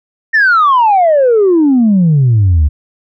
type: exponential sweep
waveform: sine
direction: down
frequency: 1847 to 70 Hz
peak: -4 dBFS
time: 0.33-2.69 s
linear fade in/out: 20 ms
effects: tanh soft clip ceiling -3 dBFS